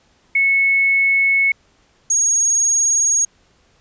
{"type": "tone pair in turn", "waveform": "sine", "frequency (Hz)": [2200, 6593], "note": ["C#7", "G#8"], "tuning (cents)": [-14, -14], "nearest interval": "octave + perfect fifth", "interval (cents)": 1900, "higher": "second", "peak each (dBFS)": -12, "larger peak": "neither", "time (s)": [[0.35, 1.52], [2.1, 3.25]], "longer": "first", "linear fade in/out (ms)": 5, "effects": ["pink hiss -57 dBFS RMS until 3.8 s", "resampled to 16000 Hz"]}